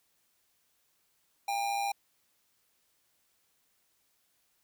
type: tone with amplitude modulation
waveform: square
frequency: 802 Hz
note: G5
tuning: 39 cents sharp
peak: -28 dBFS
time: 1.48-1.92 s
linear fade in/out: 5 ms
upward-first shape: sine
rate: 114 Hz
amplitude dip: 50%
effects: white hiss -73 dBFS RMS until 4.63 s